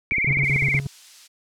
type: tone with vibrato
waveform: sine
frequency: 2204 Hz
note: C#7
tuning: 11 cents flat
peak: -19 dBFS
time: 0.11-0.79 s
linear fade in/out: 0 ms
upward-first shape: triangle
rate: 19 Hz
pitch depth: 140 cents each way
type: click train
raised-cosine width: 3 ms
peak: -18 dBFS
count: 11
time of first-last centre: 0.12-0.749 s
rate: 15.9 Hz
type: tone with tremolo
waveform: triangle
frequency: 138.59 Hz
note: C#3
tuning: in tune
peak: -18 dBFS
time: 0.27-0.87 s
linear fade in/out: 5 ms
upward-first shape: square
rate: 8.5 Hz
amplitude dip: 65%
type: noise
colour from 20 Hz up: violet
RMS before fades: -33 dBFS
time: 0.43-1.28 s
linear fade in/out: 20 ms
effects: low-pass 5000 Hz 12 dB/octave